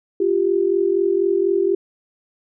sine tone pair together, 349.2 / 393.3 Hz, F4 / G4, 0 / +6 cents, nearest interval major second, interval 206 cents, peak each -19 / -17 dBFS, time 0.2-1.75 s, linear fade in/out 5 ms, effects none

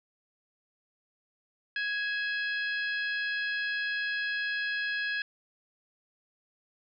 harmonic tone with a mistuned harmonic, 830.6 Hz, G#5, in tune, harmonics 2 / 3 / 4 / 5 / 6, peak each -30 / -38 / -41 / -44 / -46 dBFS, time 1.76-5.22 s, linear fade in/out 2 ms, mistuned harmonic 3, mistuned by +60 cents, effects none

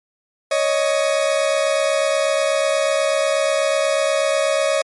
40% pulse tone pair together, 556.8 / 625 Hz, C#5 / D#5, +8 / +8 cents, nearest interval major second, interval 200 cents, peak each -18 dBFS, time 0.51-4.82 s, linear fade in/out 5 ms, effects MP3 48 kbps

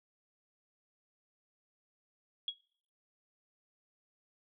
sine tone with exponential decay, 3322 Hz, G#7, in tune, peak -29 dBFS, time 2.48-2.56 s, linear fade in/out 2 ms, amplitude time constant 17 ms, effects noise-tail reverb RT60 0.6 s tail -23 dB re dry

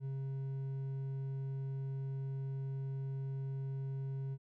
triangle tone with hard clipping, 135.2 Hz, C#3, 43 cents flat, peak -38 dBFS, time 0-4.38 s, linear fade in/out 50 ms, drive 7 dB, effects none

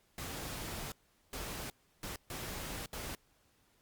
pink noise bursts at uneven times, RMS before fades -42 dBFS, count 5, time 0.18-0.92 / 1.33-1.7 / 2.03-2.16 / 2.3-2.86 / 2.93-3.15 s, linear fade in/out 2 ms, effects pink hiss -71 dBFS RMS until 3.81 s + Opus 48 kbps

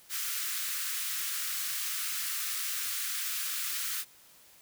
white high-pass noise, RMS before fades -34 dBFS, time 0.09-4.05 s, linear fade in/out 50 ms, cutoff 1200 Hz, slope 48 dB/octave, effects white hiss -58 dBFS RMS until 4.61 s

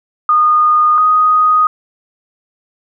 sine tone pair in turn, 1226 / 1246 Hz, D#6 / D#6, -26 / +2 cents, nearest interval unison, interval 28 cents, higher second, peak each -7 dBFS, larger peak neither, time 0.29-0.98 / 0.98-1.67 s, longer neither, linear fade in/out 2 ms, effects none

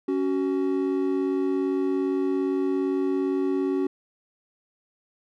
triangle tone pair together, 277.9 / 375.4 Hz, C#4 / F#4, +4 / +25 cents, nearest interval perfect fourth, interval 521 cents, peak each -23 dBFS, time 0.08-3.87 s, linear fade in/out 5 ms, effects none

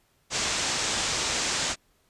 white low-pass noise, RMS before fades -28 dBFS, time 0.3-1.76 s, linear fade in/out 50 ms, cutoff 7800 Hz, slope 48 dB/octave, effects pink hiss -67 dBFS RMS until 2.09 s + resampled to 32000 Hz

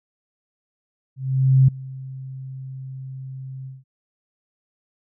sine tone with ADSR envelope, 132.3 Hz, C3, 20 cents sharp, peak -9 dBFS, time 1.16-3.84 s, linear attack 520 ms, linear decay 7 ms, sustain -22 dB, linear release 180 ms, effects none

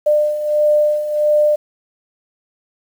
sine beating tone pair, 598 / 599.5 Hz, D5 / D5, +31 / +36 cents, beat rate 1.5 Hz, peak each -19 / -13 dBFS, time 0.06-1.56 s, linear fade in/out 10 ms, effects 7-bit

